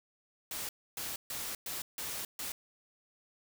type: noise bursts at uneven times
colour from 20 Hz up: white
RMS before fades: -39 dBFS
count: 6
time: 0.51-0.69 / 0.97-1.16 / 1.3-1.55 / 1.66-1.82 / 1.98-2.25 / 2.39-2.52 s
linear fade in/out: 2 ms
effects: none